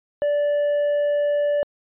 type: tone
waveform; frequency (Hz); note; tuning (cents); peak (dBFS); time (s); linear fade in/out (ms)
triangle; 583; D5; -13; -16; 0.22-1.63; 0
effects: resampled to 8000 Hz